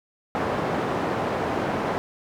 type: band-pass noise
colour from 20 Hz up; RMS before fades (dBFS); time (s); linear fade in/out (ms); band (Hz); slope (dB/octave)
white; -26; 0.35-1.98; 0; 110 to 820; 12
effects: none